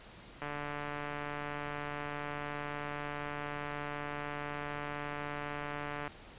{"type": "click train", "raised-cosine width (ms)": 0.5, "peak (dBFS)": -24, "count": 827, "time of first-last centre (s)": [0.42, 6.078], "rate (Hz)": 146, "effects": ["pink hiss -53 dBFS RMS until 6.38 s", "resampled to 8000 Hz"]}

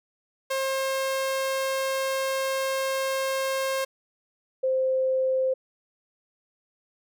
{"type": "tone pair in turn", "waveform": ["sawtooth", "sine"], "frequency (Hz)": [534, 522.1], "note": ["C5", "C5"], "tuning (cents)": [35, -4], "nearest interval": "unison", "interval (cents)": 39, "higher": "first", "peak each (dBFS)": -21, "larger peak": "neither", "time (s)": [[0.5, 3.85], [4.63, 5.54]], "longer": "first", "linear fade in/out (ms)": 10, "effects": []}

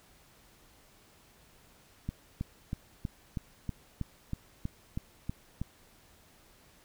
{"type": "click train", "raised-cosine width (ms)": 5, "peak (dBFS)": -21, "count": 12, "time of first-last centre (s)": [2.09, 5.616], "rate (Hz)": 3.12, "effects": ["pink hiss -61 dBFS RMS until 6.84 s"]}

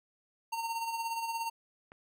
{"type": "tone with tremolo", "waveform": "square", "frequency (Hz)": 916, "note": "A#5", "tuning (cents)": -31, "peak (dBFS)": -32, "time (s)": [0.52, 1.5], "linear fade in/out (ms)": 10, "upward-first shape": "sine", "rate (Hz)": 17, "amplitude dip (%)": 50}
{"type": "click", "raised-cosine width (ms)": 0.5, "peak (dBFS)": -35, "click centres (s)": 1.919}
{"effects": []}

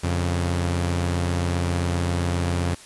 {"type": "tone pair together", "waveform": "sawtooth", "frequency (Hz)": [87.5, 138.9], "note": ["F2", "C#3"], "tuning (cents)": [4, 4], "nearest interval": "minor sixth", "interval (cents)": 800, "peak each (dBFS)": [-18, -26], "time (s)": [0.03, 2.75], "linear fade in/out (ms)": 10, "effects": ["white hiss -45 dBFS RMS until 2.85 s", "resampled to 24000 Hz"]}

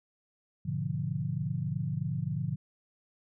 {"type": "chord", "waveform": "sine", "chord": "G# diminished seventh", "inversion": "none", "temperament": "equal", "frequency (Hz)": [103.83, 123.47, 146.83, 174.61], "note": ["G#2", "B2", "D3", "F3"], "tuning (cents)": [0, 0, 0, 0], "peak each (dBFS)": [-38, -36, -33, -36], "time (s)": [0.65, 2.56], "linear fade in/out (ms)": 10, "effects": []}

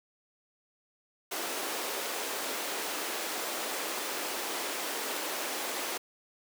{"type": "high-pass noise", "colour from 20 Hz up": "pink", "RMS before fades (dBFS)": -35, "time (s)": [1.31, 5.98], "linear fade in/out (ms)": 10, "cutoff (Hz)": 320, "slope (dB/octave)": 24, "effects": []}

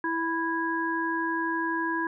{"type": "harmonic tone", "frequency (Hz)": 329.6, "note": "E4", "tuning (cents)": 0, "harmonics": [1, 3, 5], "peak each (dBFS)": [-30, -30, -30], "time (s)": [0.04, 2.07], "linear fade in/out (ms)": 2, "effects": []}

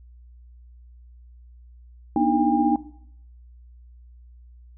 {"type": "tone cluster", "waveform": "sine", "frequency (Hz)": [241.6, 297.1, 312.8, 804], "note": ["B3", "D4", "D#4", "G5"], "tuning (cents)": [-38, 20, 9, 44], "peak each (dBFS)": -23, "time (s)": [2.16, 2.76], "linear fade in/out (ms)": 2, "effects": ["noise-tail reverb RT60 0.7 s tail -18 dB re dry", "added 60 Hz sine -45 dBFS peak until 4.77 s"]}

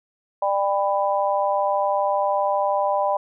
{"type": "harmonic tone", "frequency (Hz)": 198.6, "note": "G3", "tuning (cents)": 23, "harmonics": [3, 4, 5], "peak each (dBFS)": [-22, -23, -24], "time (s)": [0.42, 3.17], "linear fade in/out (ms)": 5, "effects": []}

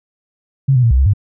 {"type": "tone with pitch steps", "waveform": "sine", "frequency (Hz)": [135.6, 125.4, 115.7, 63.5, 67.4, 100.8], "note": ["C#3", "B2", "A#2", "B1", "C#2", "G2"], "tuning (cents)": [-38, 27, -13, 49, -48, 49], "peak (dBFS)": -8, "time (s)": [0.68, 1.136], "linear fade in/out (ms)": 10, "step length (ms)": 76, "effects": []}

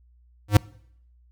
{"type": "tone with exponential growth", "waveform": "square", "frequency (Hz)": 103.83, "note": "G#2", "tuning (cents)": 0, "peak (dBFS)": -9, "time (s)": [0.48, 0.57], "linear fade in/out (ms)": 5, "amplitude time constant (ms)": 18, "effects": ["noise-tail reverb RT60 0.7 s tail -24 dB re dry", "added 60 Hz sine -54 dBFS peak until 1.31 s"]}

